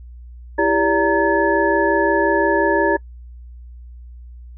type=tone cluster; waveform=sine; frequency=332 / 397.7 / 575 / 925 / 1714 Hz; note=E4 / G4 / D5 / A#5 / A6; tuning=+12 / +25 / -37 / -14 / -46 cents; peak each=-20 dBFS; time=0.58-2.97 s; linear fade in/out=10 ms; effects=noise-tail reverb RT60 0.1 s tail -26 dB re dry + added 60 Hz sine -35 dBFS peak until 4.57 s